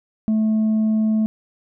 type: tone with tanh clipping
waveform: triangle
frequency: 217.8 Hz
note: A3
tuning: 17 cents flat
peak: -16 dBFS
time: 0.28-1.26 s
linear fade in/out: 0 ms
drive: 7 dB
effects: none